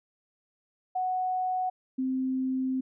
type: tone pair in turn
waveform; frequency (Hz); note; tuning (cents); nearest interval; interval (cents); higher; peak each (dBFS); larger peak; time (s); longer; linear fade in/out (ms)
sine; 740 / 260.6; F#5 / C4; 0 / -7; octave + tritone; 1807; first; -26; neither; 0.95-1.7 / 1.98-2.81; second; 10
effects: none